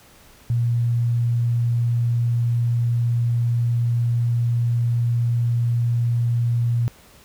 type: tone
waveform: sine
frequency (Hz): 118.6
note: A#2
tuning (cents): +30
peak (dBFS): -17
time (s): 0.5-6.88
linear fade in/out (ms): 0
effects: pink hiss -50 dBFS RMS until 7.24 s